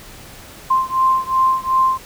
sine beating tone pair, 1046.5 / 1049.2 Hz, C6 / C6, 0 / +4 cents, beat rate 2.7 Hz, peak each -16 / -17 dBFS, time 0.7-1.98 s, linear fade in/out 10 ms, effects pink hiss -39 dBFS RMS until 2.05 s

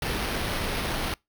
pink noise with sample-and-hold, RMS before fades -29 dBFS, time 0.02-1.14 s, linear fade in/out 2 ms, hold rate 7350 Hz, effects noise-tail reverb RT60 0.2 s tail -25 dB re dry

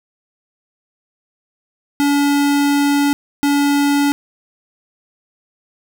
square tone bursts at uneven times, 285.4 Hz, D4, 49 cents flat, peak -13 dBFS, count 2, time 2-3.13 / 3.43-4.12 s, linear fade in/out 0 ms, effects none

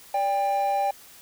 triangle tone pair together, 580 / 796.4 Hz, D5 / G5, -22 / +27 cents, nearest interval perfect fourth, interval 549 cents, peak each -26 / -20 dBFS, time 0.14-0.91 s, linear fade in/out 5 ms, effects tanh soft clip ceiling -12 dBFS + white hiss -49 dBFS RMS until 1.21 s

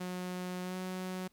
sawtooth tone with pitch glide, 181.5 to 184.89 Hz, F#3 to F#3, -33 to -1 cents, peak -33 dBFS, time 0-1.28 s, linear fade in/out 10 ms, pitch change +32 cents, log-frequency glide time 0.63-0.76 s, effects pink hiss -72 dBFS RMS until 1.32 s

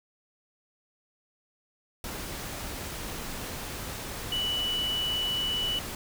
sine tone in noise, 2960 Hz, F#7, in tune, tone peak -27 dBFS, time 4.32-5.79 s, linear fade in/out 2 ms, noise pink, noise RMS -37 dBFS, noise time 2.04-5.95 s, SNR +7 dB, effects none

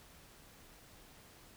silence, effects pink hiss -59 dBFS RMS until 1.56 s

